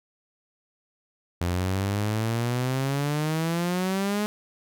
sawtooth exponential sweep, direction up, 85.9 to 211.8 Hz, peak -20 dBFS, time 1.41-4.26 s, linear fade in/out 0 ms, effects none

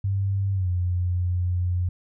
sine tone with pitch glide, 98 to 89.35 Hz, G2 to F2, 0 to +40 cents, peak -21 dBFS, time 0.04-1.89 s, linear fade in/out 5 ms, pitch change -160 cents, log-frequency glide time 0.53-0.69 s, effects none

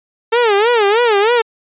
sawtooth tone with vibrato, 440 Hz, A4, in tune, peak -6 dBFS, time 0.32-1.42 s, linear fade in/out 10 ms, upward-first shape sine, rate 3.2 Hz, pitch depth 180 cents each way, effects resampled to 8000 Hz

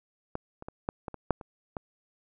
clicks, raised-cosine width 1 ms, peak -18 / -28 / -24 / -15 / -21 / -25 / -9 / -28 / -20 dBFS, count 9, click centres 0.354 / 0.624 / 0.685 / 0.889 / 1.082 / 1.143 / 1.307 / 1.412 / 1.768 s, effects none

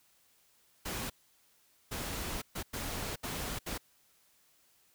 pink noise bursts at uneven times, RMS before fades -38 dBFS, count 6, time 0.85-1.1 / 1.91-2.42 / 2.55-2.63 / 2.73-3.16 / 3.23-3.59 / 3.66-3.78 s, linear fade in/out 10 ms, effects white hiss -68 dBFS RMS until 4.94 s

